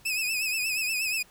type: tone with vibrato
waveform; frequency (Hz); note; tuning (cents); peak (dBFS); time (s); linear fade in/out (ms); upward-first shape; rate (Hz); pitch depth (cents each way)
sawtooth; 2557; D#7; +47; -23; 0.05-1.23; 10; triangle; 8.4; 90
effects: pink hiss -57 dBFS RMS until 1.3 s